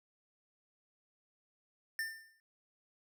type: tone with exponential decay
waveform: square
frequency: 1795 Hz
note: A6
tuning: 34 cents sharp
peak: -33 dBFS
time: 1.99-2.4 s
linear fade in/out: 1 ms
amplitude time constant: 88 ms
effects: none